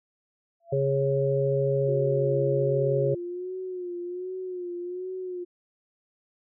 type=tone with exponential growth; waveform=sine; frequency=677 Hz; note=E5; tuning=46 cents sharp; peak=-34 dBFS; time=0.6-0.73 s; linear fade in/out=5 ms; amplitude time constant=28 ms
type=harmonic tone; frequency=137.4 Hz; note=C#3; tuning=15 cents flat; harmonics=1 / 3 / 4; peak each=-26 / -26 / -26 dBFS; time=0.72-3.15 s; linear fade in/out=10 ms
type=tone with vibrato; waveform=sine; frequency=361.2 Hz; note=F#4; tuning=42 cents flat; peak=-31 dBFS; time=1.87-5.45 s; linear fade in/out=20 ms; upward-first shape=sine; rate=1.3 Hz; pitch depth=57 cents each way
effects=none